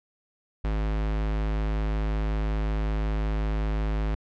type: tone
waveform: square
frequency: 52.7 Hz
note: G#1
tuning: 26 cents sharp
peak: -25 dBFS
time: 0.64-4.15 s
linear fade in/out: 5 ms
effects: low-pass 3000 Hz 12 dB/octave